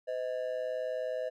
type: ring-modulated tone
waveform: triangle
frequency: 570 Hz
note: C#5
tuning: 48 cents sharp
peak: -27 dBFS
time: 0.07-1.3 s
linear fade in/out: 20 ms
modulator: 59.7 Hz
effects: none